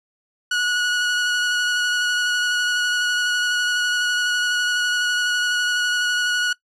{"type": "tone with vibrato", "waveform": "sawtooth", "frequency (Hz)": 1461, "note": "F#6", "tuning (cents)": -22, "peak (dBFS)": -15, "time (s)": [0.51, 6.53], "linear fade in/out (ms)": 5, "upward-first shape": "square", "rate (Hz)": 12, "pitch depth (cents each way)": 10, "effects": ["noise-tail reverb RT60 0.1 s tail -20 dB re dry", "low-pass 7000 Hz 12 dB/octave"]}